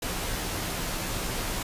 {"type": "noise with comb filter", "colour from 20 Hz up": "pink", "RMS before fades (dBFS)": -31, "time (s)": [0.02, 1.63], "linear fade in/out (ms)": 5, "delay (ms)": 14, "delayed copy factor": -0.5, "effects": ["resampled to 32000 Hz"]}